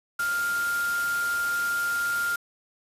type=tone in noise; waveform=sine; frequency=1400 Hz; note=F6; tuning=4 cents sharp; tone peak=-24 dBFS; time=0.19-2.36 s; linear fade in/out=5 ms; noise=white; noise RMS=-36 dBFS; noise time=0.19-2.36 s; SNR=+9 dB; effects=resampled to 32000 Hz